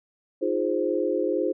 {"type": "chord", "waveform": "sine", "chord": "F minor seventh", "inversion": "third", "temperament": "equal with one note detuned", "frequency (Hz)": [311.1, 352.9, 415.3, 523.3], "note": ["Eb4", "F4", "Ab4", "C5"], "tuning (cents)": [0, 18, 0, 0], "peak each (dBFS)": [-29, -27, -28, -27], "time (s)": [0.41, 1.53], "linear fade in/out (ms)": 20, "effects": []}